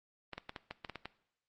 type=clicks; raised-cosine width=0.3 ms; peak=-25 dBFS; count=9; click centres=0.333 / 0.38 / 0.494 / 0.562 / 0.71 / 0.848 / 0.897 / 0.957 / 1.056 s; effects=noise-tail reverb RT60 0.7 s tail -17 dB re dry + Opus 24 kbps